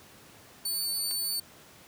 20% pulse tone, 4502 Hz, C#8, 26 cents sharp, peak -23 dBFS, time 0.65-1.4 s, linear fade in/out 5 ms
clicks, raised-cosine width 0.2 ms, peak -29 dBFS, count 2, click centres 1.11 / 1.114 s
effects pink hiss -53 dBFS RMS until 1.87 s + high-pass 100 Hz 12 dB/octave

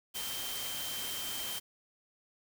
sine tone in noise, 3136 Hz, G7, in tune, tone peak -41 dBFS, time 0.14-1.6 s, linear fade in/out 20 ms, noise white, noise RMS -39 dBFS, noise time 0.14-1.6 s, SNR -5 dB, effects none

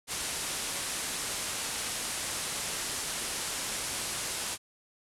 white low-pass noise, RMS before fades -35 dBFS, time 0.07-4.58 s, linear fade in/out 50 ms, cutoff 11000 Hz, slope 48 dB/octave, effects none

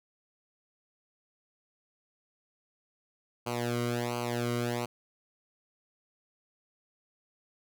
sawtooth tone with flanger, 120 Hz, B2, 49 cents flat, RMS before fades -32 dBFS, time 3.46-4.86 s, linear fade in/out 10 ms, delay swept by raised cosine 0.55 to 1.17 ms, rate 1.4 Hz, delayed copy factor -0.95, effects none

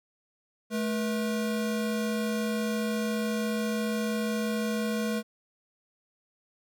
square tone pair together, 216.1 / 482.3 Hz, A3 / B4, -31 / -41 cents, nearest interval octave + major second, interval 1390 cents, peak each -29 / -34 dBFS, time 0.7-5.23 s, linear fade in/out 50 ms, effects none

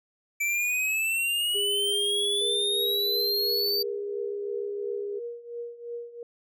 square exponential sweep, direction up, 2319 to 4640 Hz, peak -25 dBFS, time 0.4-3.83 s, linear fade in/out 10 ms
sine tone, 406.7 Hz, G#4, 36 cents flat, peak -30 dBFS, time 1.54-5.2 s, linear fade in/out 20 ms
sine tone with tremolo, 473.6 Hz, A#4, 27 cents sharp, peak -31 dBFS, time 2.41-6.23 s, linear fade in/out 2 ms, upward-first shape triangle, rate 2.9 Hz, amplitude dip 85%
effects none

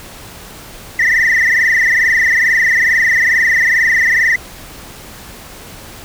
sine tone with frequency modulation, 1917 Hz, A#6, 48 cents sharp, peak -7 dBFS, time 0.99-4.36 s, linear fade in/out 5 ms, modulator 22.3 Hz, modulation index 5.6, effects tanh soft clip ceiling -7 dBFS + pink hiss -34 dBFS RMS until 6.04 s

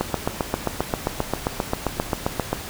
click train, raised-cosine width 1 ms, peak -6 dBFS, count 20, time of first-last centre 0.01-2.53 s, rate 7.54 Hz, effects pink hiss -34 dBFS RMS until 2.69 s

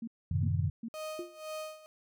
sine tone bursts, 229.2 Hz, A#3, 29 cents flat, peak -36 dBFS, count 3, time 0.02-0.885 s, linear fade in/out 5 ms, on 55 ms, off 350 ms
sine chord, F# diminished seventh, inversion none, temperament equal, 92.5 / 110 / 130.81 / 155.56 Hz, F#2 / A2 / C3 / Eb3, 0 / 0 / 0 / 0 cents, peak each -30 / -35 / -34 / -34 dBFS, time 0.31-0.7 s, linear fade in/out 5 ms
35% pulse tone with tremolo, 622.3 Hz, D#5, in tune, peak -35 dBFS, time 0.94-1.86 s, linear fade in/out 0 ms, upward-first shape sine, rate 2 Hz, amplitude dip 85%
sine tone with exponential decay, 349.2 Hz, F4, in tune, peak -33 dBFS, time 1.19-1.41 s, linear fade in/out 2 ms, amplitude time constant 46 ms
effects none

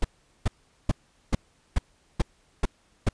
brown noise bursts, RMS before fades -20 dBFS, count 8, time 0.02-3.09 s, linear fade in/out 5 ms, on 25 ms, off 410 ms, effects pink hiss -64 dBFS RMS until 3.13 s + resampled to 22050 Hz

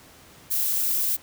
violet noise, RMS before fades -24 dBFS, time 0.5-1.17 s, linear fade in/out 20 ms, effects pink hiss -50 dBFS RMS until 1.22 s + high-pass 60 Hz 12 dB/octave

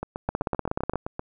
two click trains, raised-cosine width 1 ms, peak -11 / -16 dBFS, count 12 / 10, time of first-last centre 0.29-0.957 / 0.03-1.194 s, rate 16.5 / 7.73 Hz, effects none

